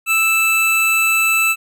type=tone pair together; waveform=square; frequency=1318.5 / 2637 Hz; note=E6 / E7; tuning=0 / 0 cents; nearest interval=octave; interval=1200 cents; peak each=-22 / -14 dBFS; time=0.06-1.56 s; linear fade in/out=50 ms; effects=none